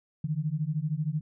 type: beating tone pair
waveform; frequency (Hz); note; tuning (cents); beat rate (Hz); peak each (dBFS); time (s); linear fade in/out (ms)
sine; 146.83 / 159.83; D3 / D#3; 0 / +47; 13; -30; 0.24-1.21; 5
effects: none